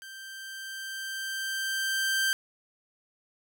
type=tone with level ramp; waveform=sawtooth; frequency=1568 Hz; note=G6; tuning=in tune; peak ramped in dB=-39 to -20 dBFS; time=0.02-2.33 s; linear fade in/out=0 ms; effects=none